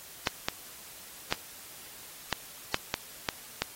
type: clicks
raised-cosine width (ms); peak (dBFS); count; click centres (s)
0.2; -8; 8; 0.272 / 0.485 / 1.325 / 2.327 / 2.744 / 2.941 / 3.288 / 3.62
effects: white hiss -48 dBFS RMS until 3.75 s + AAC 48 kbps